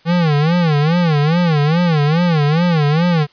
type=tone with vibrato; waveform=square; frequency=160.2 Hz; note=E3; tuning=49 cents flat; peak=-12 dBFS; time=0.05-3.27 s; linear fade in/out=50 ms; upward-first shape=sine; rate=2.4 Hz; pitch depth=180 cents each way; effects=white hiss -51 dBFS RMS until 3.32 s + resampled to 11025 Hz